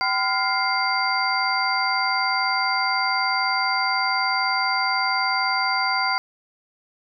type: tone cluster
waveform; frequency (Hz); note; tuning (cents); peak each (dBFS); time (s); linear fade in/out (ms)
sine; 772 / 1016 / 1407 / 2100 / 4701; G5 / B5 / F6 / C7 / D8; -27 / +49 / +12 / +6 / +1; -26; 0.01-6.18; 0
effects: none